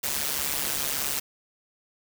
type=noise with amplitude modulation; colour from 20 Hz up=white; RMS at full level=-25 dBFS; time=0.03-1.2 s; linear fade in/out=10 ms; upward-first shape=sine; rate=142 Hz; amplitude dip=80%; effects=none